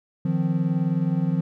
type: tone cluster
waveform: triangle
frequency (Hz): 155.4 / 174.7 / 259.9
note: D#3 / F3 / C4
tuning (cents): -2 / +1 / -11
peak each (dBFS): -22 / -21 / -28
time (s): 0.25-1.41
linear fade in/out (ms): 5
effects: none